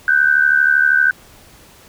sine tone pair together, 1495.3 / 1568 Hz, F#6 / G6, +18 / 0 cents, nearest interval minor second, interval 82 cents, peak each -13 dBFS, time 0.08-1.11 s, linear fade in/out 2 ms, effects pink hiss -45 dBFS RMS until 1.88 s

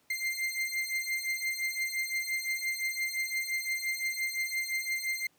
40% pulse beating tone pair, 2093 / 2098.8 Hz, C7 / C7, 0 / +5 cents, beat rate 5.8 Hz, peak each -33 / -33 dBFS, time 0.1-5.27 s, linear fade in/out 5 ms, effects pink hiss -68 dBFS RMS until 5.38 s + high-pass 150 Hz 12 dB/octave

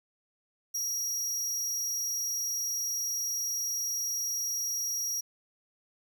40% pulse tone, 5690 Hz, F8, 31 cents sharp, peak -29 dBFS, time 0.74-5.21 s, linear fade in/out 10 ms, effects none

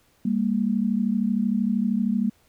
sine tone pair together, 199.64 / 232.6 Hz, G3 / A#3, +32 / -4 cents, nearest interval minor third, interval 264 cents, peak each -23 / -23 dBFS, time 0.25-2.3 s, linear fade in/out 5 ms, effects pink hiss -62 dBFS RMS until 2.48 s

